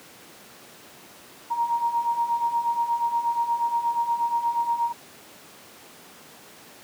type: beating tone pair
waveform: sine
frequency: 932.3 / 940.7 Hz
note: A#5 / A#5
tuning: 0 / +15 cents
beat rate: 8.4 Hz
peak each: -28 / -23 dBFS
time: 1.5-4.93 s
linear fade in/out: 20 ms
effects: pink hiss -47 dBFS RMS until 6.83 s + high-pass 200 Hz 12 dB/octave